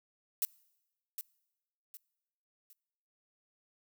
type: noise with echo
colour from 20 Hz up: violet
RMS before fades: -31 dBFS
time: 0.42-0.45 s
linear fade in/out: 0 ms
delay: 760 ms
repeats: 3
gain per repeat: -9 dB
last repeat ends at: 2.73 s
effects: noise-tail reverb RT60 1.0 s tail -24 dB re dry